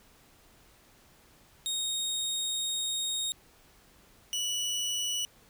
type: tone pair in turn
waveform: 25% pulse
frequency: 3729 / 2948 Hz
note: A#7 / F#7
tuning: 0 / -7 cents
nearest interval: major third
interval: 407 cents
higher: first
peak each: -26 dBFS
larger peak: neither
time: 1.66-3.32 / 4.33-5.25 s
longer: first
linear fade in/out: 0 ms
effects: pink hiss -60 dBFS RMS until 5.49 s